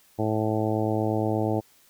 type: harmonic tone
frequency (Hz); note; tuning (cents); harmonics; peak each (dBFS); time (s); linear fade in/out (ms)
108.5; A2; -24; 1 / 2 / 3 / 4 / 5 / 6 / 7 / 8; -28 / -31 / -28 / -31 / -32 / -33 / -33 / -38; 0.18-1.61; 20
effects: white hiss -59 dBFS RMS until 1.89 s